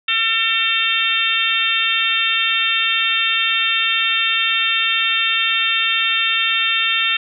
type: harmonic tone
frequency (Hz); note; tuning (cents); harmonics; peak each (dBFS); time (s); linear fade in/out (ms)
451; A4; +43; 3 / 4 / 5 / 6 / 7 / 8; -25 / -24 / -25 / -19 / -23 / -21; 0.08-7.17; 5
effects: none